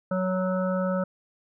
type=harmonic tone; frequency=185.6 Hz; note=F#3; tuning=6 cents sharp; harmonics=1 / 3 / 5 / 7 / 8; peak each=-26 / -27 / -40 / -34 / -40 dBFS; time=0.11-1.04 s; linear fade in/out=5 ms; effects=none